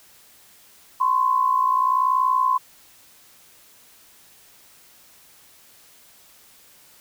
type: tone pair together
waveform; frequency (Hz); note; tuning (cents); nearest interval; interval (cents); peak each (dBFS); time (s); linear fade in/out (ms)
sine; 1023.2 / 1084; C6 / C#6; -39 / -39; minor second; 100; -18 / -22; 1-2.58; 10
effects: white hiss -52 dBFS RMS until 7 s